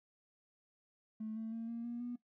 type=tone with pitch steps; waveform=triangle; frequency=218.1 / 222.8 / 227.6 / 232.5 / 237.6 / 242.7 Hz; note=A3 / A3 / A#3 / A#3 / A#3 / B3; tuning=-15 / +22 / -41 / -4 / +33 / -30 cents; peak=-35 dBFS; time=1.2-2.16 s; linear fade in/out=10 ms; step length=160 ms; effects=noise-tail reverb RT60 0.1 s tail -18 dB re dry + tanh soft clip ceiling -37 dBFS